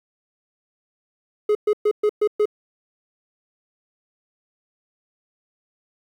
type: tone bursts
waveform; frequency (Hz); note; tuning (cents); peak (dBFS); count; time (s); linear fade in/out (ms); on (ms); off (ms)
triangle; 420.7; G#4; +22; -13; 6; 1.49-2.456; 5; 61; 120
effects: 9-bit